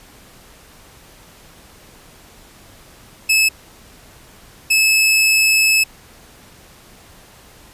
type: tone bursts at uneven times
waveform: sawtooth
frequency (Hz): 2600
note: E7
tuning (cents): -24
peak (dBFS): -8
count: 2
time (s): 3.29-3.49 / 4.7-5.84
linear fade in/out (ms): 10
effects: pink hiss -45 dBFS RMS until 7.73 s + resampled to 32000 Hz